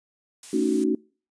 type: noise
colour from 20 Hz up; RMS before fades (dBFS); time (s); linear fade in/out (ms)
blue; -39; 0.43-0.84; 2
type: chord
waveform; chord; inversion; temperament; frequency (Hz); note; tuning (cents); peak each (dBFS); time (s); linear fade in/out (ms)
sine; D# half-diminished seventh; second; just; 224 / 280 / 311.1 / 373.4; A3 / C#4 / D#4 / F#4; +31 / +18 / 0 / +16; -27 / -25 / -25 / -25; 0.53-0.95; 5
effects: noise-tail reverb RT60 0.4 s tail -26 dB re dry + resampled to 22050 Hz